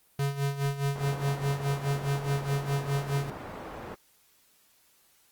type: tone with tremolo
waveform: square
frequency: 140 Hz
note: C#3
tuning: 18 cents sharp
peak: -25 dBFS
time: 0.19-3.3 s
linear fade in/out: 2 ms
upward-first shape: sine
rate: 4.8 Hz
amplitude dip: 75%
type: low-pass noise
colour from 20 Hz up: white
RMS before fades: -41 dBFS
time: 0.95-3.95 s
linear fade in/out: 10 ms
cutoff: 900 Hz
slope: 12 dB/octave
effects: white hiss -64 dBFS RMS until 5.31 s + Opus 32 kbps